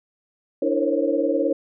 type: tone cluster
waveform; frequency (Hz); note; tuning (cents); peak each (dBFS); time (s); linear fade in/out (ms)
sine; 291.9 / 328.7 / 463.4 / 533 / 552; D4 / E4 / A#4 / C5 / C#5; -10 / -5 / -10 / +32 / -7; -25; 0.62-1.53; 5
effects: none